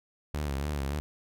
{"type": "tone with vibrato", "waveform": "sawtooth", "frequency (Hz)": 71.5, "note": "D2", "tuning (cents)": -46, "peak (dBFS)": -26, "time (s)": [0.34, 1], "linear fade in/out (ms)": 0, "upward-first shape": "sine", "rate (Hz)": 3.5, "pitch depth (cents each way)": 91, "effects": []}